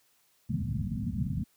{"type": "low-pass noise", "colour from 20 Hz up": "white", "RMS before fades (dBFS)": -31, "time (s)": [0.49, 1.44], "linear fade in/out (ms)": 10, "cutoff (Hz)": 240, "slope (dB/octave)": 96, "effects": ["white hiss -68 dBFS RMS until 1.56 s", "high-pass 60 Hz 12 dB/octave"]}